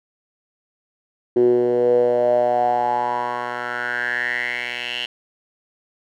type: tone with band-pass filter sweep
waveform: 10% pulse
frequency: 121.7 Hz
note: B2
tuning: 25 cents flat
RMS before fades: -20 dBFS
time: 1.36-5.06 s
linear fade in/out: 5 ms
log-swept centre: 350 to 2900 Hz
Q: 6.9
effects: none